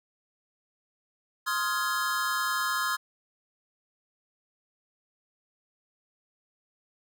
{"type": "chord", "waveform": "square", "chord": "F minor seventh", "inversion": "second", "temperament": "just", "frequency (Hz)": [1047.7, 1257.2, 1396.9, 1676.3], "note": ["C6", "Eb6", "F6", "Ab6"], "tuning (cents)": [2, 18, 0, 16], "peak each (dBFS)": -33, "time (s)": [1.46, 2.97], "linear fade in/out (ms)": 20, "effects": []}